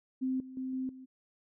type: tone with level steps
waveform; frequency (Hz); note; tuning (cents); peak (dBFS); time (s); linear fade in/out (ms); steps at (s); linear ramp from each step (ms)
sine; 260; C4; -11; -29 / -44 / -34 / -32 / -46; 0.21-1.06; 20; 0.4 / 0.57 / 0.73 / 0.89; 2
effects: none